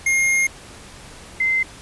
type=tone pair in turn; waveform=square / sine; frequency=2133 / 2073 Hz; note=C7 / C7; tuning=+33 / -17 cents; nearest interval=unison; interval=50 cents; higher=first; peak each=-16 dBFS; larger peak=neither; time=0.06-0.47 / 1.4-1.63 s; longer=first; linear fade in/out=5 ms; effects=pink hiss -41 dBFS RMS until 1.81 s + resampled to 24000 Hz